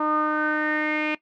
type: tone with low-pass filter sweep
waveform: sawtooth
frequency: 304.9 Hz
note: D#4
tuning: 35 cents flat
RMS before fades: -24 dBFS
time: 0-1.15 s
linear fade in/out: 5 ms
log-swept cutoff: 1100 to 2500 Hz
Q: 7.3
effects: noise-tail reverb RT60 0.1 s tail -18 dB re dry